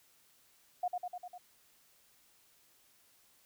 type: tone with echo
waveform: sine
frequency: 719 Hz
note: F#5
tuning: 50 cents flat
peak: -30 dBFS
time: 0.83-0.88 s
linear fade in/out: 5 ms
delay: 100 ms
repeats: 5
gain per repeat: -3 dB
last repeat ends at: 1.38 s
effects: white hiss -67 dBFS RMS until 3.45 s